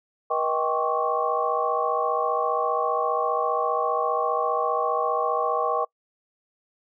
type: tone cluster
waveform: sine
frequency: 480.2 / 630 / 783 / 1084 / 1139 Hz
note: B4 / D#5 / G5 / C#6 / C#6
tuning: -49 / +21 / -2 / -39 / +47 cents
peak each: -28 dBFS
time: 0.3-5.85 s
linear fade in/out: 10 ms
effects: noise-tail reverb RT60 0.1 s tail -24 dB re dry